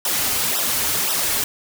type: noise with flanger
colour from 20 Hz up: white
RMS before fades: -21 dBFS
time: 0.05-1.44 s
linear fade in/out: 2 ms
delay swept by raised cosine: 0.44 to 6.04 ms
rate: 1.9 Hz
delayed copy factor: -1
effects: none